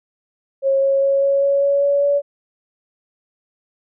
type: tone with pitch steps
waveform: sine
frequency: 543 / 546.8 / 550.6 / 554.4 / 558.3 / 562.1 / 566.1 / 570 Hz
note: C#5 / C#5 / C#5 / C#5 / C#5 / C#5 / C#5 / C#5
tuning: -36 / -24 / -12 / 0 / +12 / +24 / +36 / +48 cents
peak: -13 dBFS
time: 0.62-2.22 s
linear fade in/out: 50 ms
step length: 200 ms
effects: none